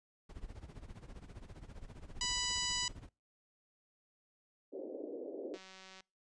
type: noise with tremolo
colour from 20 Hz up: brown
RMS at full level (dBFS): -46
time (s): 0.29-3.09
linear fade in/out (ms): 5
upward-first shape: sine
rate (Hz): 15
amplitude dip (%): 80
type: harmonic tone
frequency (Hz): 987.8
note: B5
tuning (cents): 0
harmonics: 1 / 2 / 3 / 4 / 5 / 6 / 7 / 8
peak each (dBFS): -45 / -44 / -40 / -43 / -39 / -44 / -41 / -45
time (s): 2.21-2.88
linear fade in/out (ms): 2
type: band-pass noise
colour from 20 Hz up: white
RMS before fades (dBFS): -44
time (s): 4.72-5.58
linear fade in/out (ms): 20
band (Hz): 280 to 540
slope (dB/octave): 48
type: click train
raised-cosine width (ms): 0.2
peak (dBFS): -37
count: 89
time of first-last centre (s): 5.54-6.006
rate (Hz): 189
effects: noise-tail reverb RT60 0.3 s tail -26 dB re dry + resampled to 22050 Hz